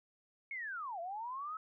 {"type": "linear two-way sweep", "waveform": "sine", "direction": "down then up", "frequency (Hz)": [2217, 659, 1305], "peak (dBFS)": -39, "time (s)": [0.51, 1.57], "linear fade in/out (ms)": 2, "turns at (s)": 1, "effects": []}